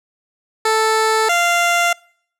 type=tone pair in turn; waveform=15% pulse; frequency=440 / 693.4 Hz; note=A4 / F5; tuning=0 / -13 cents; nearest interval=minor sixth; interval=787 cents; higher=second; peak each=-7 dBFS; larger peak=neither; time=0.65-1.29 / 1.29-1.93 s; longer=neither; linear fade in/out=5 ms; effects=noise-tail reverb RT60 0.6 s tail -26 dB re dry + low-pass 11000 Hz 12 dB/octave